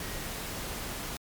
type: tone in noise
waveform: sine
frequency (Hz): 1892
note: A#6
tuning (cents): +25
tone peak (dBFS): -48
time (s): 0.02-0.27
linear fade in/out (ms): 2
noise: pink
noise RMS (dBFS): -37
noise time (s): 0-1.17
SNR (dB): -14
effects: MP3 96 kbps